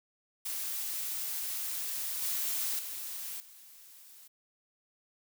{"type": "noise with level steps", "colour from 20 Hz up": "blue", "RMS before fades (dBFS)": [-36, -33, -40, -54], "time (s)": [0.45, 4.28], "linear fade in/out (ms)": 10, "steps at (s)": [2.22, 2.79, 3.4], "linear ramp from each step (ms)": 2, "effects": []}